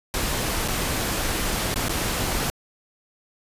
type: noise with dropouts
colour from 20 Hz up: pink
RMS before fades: -25 dBFS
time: 0.14-2.5 s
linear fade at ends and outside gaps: 0 ms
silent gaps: 0.677-0.684 / 1.741-1.759 / 1.884-1.894 s
effects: resampled to 32000 Hz